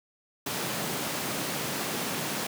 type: high-pass noise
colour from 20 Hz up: pink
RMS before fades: -32 dBFS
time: 0.46-2.47 s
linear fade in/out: 5 ms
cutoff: 140 Hz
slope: 24 dB/octave
effects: none